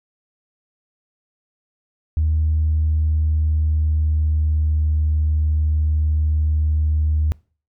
sine tone with pitch glide, 77.9 to 76.69 Hz, D#2 to D#2, +3 to -24 cents, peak -14 dBFS, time 2.17-7.32 s, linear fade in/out 0 ms, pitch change -27 cents, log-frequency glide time 2.49-4.96 s, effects noise-tail reverb RT60 0.4 s tail -25 dB re dry + tanh soft clip ceiling -11 dBFS

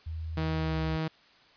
sine tone with pitch glide, 80.5 to 70.89 Hz, E2 to C#2, -41 to +39 cents, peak -33 dBFS, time 0.06-0.97 s, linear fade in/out 10 ms, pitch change -220 cents, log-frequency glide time 0.59-0.76 s
sawtooth tone, 159 Hz, D#3, 38 cents sharp, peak -25 dBFS, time 0.37-1.08 s, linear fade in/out 5 ms
effects white hiss -59 dBFS RMS until 1.56 s + resampled to 11025 Hz

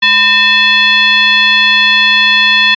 sine tone with frequency modulation, 2617 Hz, E7, 13 cents flat, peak -5 dBFS, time 0.02-2.75 s, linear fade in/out 10 ms, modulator 802 Hz, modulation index 1.5, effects resampled to 11025 Hz

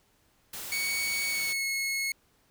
white noise, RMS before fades -39 dBFS, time 0.53-1.53 s, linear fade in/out 5 ms
sawtooth tone with pitch glide, 2235 to 2179 Hz, C#7 to C#7, +14 to -30 cents, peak -25 dBFS, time 0.72-2.12 s, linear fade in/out 2 ms, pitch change -44 cents, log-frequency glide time 1.28-1.65 s
effects pink hiss -67 dBFS RMS until 2.5 s

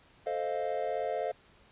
triangle chord, F dominant seventh, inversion first, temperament equal, 440 / 523.3 / 622.3 / 698.5 Hz, A4 / C5 / Eb5 / F5, 0 / 0 / 0 / 0 cents, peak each -35 / -34 / -34 / -33 dBFS, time 0.26-1.32 s, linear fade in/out 10 ms, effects pink hiss -61 dBFS RMS until 1.71 s + resampled to 8000 Hz

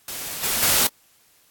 white noise with level steps, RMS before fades -31 / -23 / -18 dBFS, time 0.08-0.87 s, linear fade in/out 2 ms, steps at 0.43 / 0.62 s, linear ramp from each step 10 ms, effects white hiss -58 dBFS RMS until 1.5 s + AAC 64 kbps

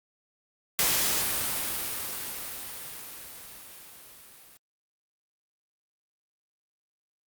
white noise with level ramp, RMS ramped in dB -24 to -53 dBFS, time 0.79-4.57 s, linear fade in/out 0 ms, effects Opus 48 kbps

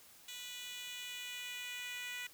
10% pulse tone with high-pass filter sweep, 491.4 Hz, B4, 9 cents flat, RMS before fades -45 dBFS, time 0.28-2.27 s, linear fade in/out 5 ms, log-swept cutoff 3600 to 2100 Hz, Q 1.8, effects white hiss -60 dBFS RMS until 2.33 s

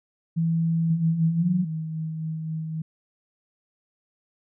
sine tone with pitch glide, 164.81 to 181.81 Hz, E3 to F#3, 0 to -30 cents, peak -20 dBFS, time 0.36-1.65 s, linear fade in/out 20 ms, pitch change +170 cents, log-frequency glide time 1.36-1.49 s
sine tone with tremolo, 159.1 Hz, D#3, 39 cents sharp, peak -26 dBFS, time 0.9-2.82 s, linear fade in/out 5 ms, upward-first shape sine, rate 3.8 Hz, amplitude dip 30%
effects none

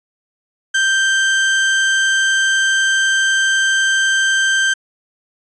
35% pulse tone, 1568 Hz, G6, in tune, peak -11 dBFS, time 0.74-4.74 s, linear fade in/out 10 ms, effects resampled to 22050 Hz

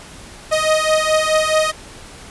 sawtooth beating tone pair, 622.3 / 627 Hz, D#5 / D#5, 0 / +13 cents, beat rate 4.7 Hz, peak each -13 / -13 dBFS, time 0.51-1.72 s, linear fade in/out 20 ms, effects pink hiss -38 dBFS RMS until 2.3 s + resampled to 24000 Hz

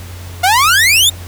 sawtooth exponential sweep, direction up, 698.5 to 3729 Hz, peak -4 dBFS, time 0.43-1.1 s, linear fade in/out 10 ms, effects added 89 Hz sine -27 dBFS peak until 1.27 s + pink hiss -35 dBFS RMS until 1.27 s

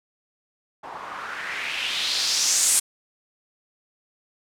blue noise with low-pass filter sweep, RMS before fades -25 dBFS, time 0.83-2.8 s, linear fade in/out 10 ms, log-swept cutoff 830 to 9200 Hz, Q 2.7, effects none

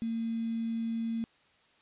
sine tone with quantisation, 227.8 Hz, A#3, 40 cents flat, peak -30 dBFS, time 0.02-1.24 s, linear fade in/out 0 ms, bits 8, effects white hiss -65 dBFS RMS until 1.81 s + resampled to 8000 Hz

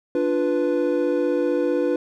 triangle chord, B diminished, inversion first, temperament equal, 293.7 / 349.2 / 493.9 Hz, D4 / F4 / B4, 0 / 0 / 0 cents, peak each -22 / -22 / -20 dBFS, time 0.15-1.96 s, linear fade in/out 2 ms, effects none

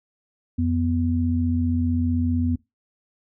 sine tone pair together, 87.44 / 246.9 Hz, F2 / B3, +3 / 0 cents, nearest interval octave + tritone, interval 1797 cents, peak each -22 dBFS, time 0.58-2.56 s, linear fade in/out 10 ms, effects noise-tail reverb RT60 0.2 s tail -21 dB re dry

